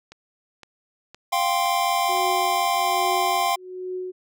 click train, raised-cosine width 0.2 ms, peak -25 dBFS, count 5, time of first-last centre 0.12-2.171 s, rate 1.95 Hz
square chord, F suspended second, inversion none, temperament equal, 698.5 / 784 / 1046.5 Hz, F5 / G5 / C6, 0 / 0 / 0 cents, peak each -25 dBFS, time 1.32-3.56 s, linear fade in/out 10 ms
sine tone with tremolo, 367.8 Hz, F#4, 10 cents flat, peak -26 dBFS, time 2.08-4.12 s, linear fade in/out 20 ms, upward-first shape triangle, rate 1.2 Hz, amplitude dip 100%
effects none

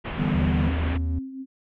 pink low-pass noise, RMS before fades -32 dBFS, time 0.04-0.98 s, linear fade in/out 20 ms, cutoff 3100 Hz, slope 48 dB/octave
triangle chord, E minor seventh, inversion third, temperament equal, 146.83 / 164.81 / 196 / 246.9 Hz, D3 / E3 / G3 / B3, 0 / 0 / 0 / 0 cents, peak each -25 dBFS, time 0.16-0.72 s, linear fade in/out 50 ms
triangle tone with pitch glide, 77.8 to 78.7 Hz, D#2 to D#2, 0 to +20 cents, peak -21 dBFS, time 0.34-1.19 s, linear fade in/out 5 ms, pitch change +20 cents, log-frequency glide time 0.58-0.89 s
sine tone with tremolo, 265.2 Hz, C4, 23 cents sharp, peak -29 dBFS, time 0.63-1.46 s, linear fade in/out 50 ms, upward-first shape triangle, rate 4 Hz, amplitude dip 60%
effects none

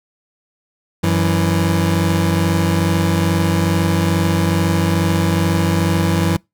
25% pulse tone pair together, 94.02 / 165.7 Hz, F#2 / E3, +28 / +9 cents, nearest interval minor seventh, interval 981 cents, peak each -13 dBFS, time 1.03-6.37 s, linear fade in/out 10 ms, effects noise-tail reverb RT60 0.2 s tail -25 dB re dry

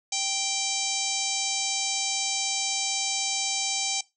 harmonic tone with a mistuned harmonic, 784 Hz, G5, in tune, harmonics 1 / 3 / 4 / 5 / 6 / 7 / 8 / 9 / 10, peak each -36 / -36 / -36 / -35 / -36 / -35 / -31 / -34 / -36 dBFS, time 0.12-4.01 s, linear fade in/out 5 ms, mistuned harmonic 10, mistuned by +24 cents, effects noise-tail reverb RT60 0.2 s tail -19 dB re dry

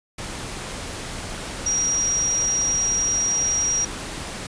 sine tone in noise, 5710 Hz, F8, 37 cents sharp, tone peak -19 dBFS, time 1.66-3.85 s, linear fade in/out 5 ms, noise pink, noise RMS -32 dBFS, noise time 0.18-4.47 s, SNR +10 dB, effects resampled to 22050 Hz

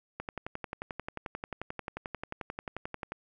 click train, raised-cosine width 0.5 ms, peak -21 dBFS, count 34, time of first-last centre 0.2-3.12 s, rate 11.3 Hz, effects none

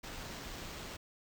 pink noise with sample-and-hold, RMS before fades -45 dBFS, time 0.03-0.97 s, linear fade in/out 10 ms, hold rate 11025 Hz, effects none

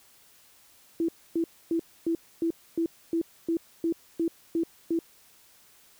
sine tone bursts, 331.8 Hz, E4, 11 cents sharp, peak -23 dBFS, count 12, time 1-4.99 s, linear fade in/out 2 ms, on 85 ms, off 270 ms, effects white hiss -58 dBFS RMS until 5.99 s

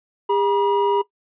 triangle tone pair together, 404.1 / 961 Hz, G#4 / B5, -47 / -48 cents, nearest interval octave + minor third, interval 1499 cents, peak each -17 dBFS, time 0.29-1.02 s, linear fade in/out 10 ms, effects noise-tail reverb RT60 0.1 s tail -18 dB re dry + resampled to 8000 Hz

